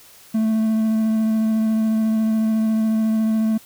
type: tone with vibrato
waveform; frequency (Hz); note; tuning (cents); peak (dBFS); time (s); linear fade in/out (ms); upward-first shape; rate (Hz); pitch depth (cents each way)
triangle; 220.1; A3; +1; -14; 0.34-3.58; 10; sine; 14; 12
effects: white hiss -47 dBFS RMS until 3.65 s